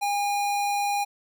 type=tone; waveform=square; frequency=813 Hz; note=G#5; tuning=37 cents flat; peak=-24 dBFS; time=0.01-1.05 s; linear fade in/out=20 ms; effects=none